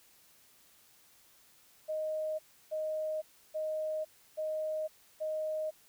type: tone bursts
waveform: sine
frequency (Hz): 622.3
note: D#5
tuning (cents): 0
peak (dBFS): -32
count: 5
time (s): 1.88-5.71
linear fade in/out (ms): 20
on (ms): 510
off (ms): 320
effects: white hiss -63 dBFS RMS until 5.88 s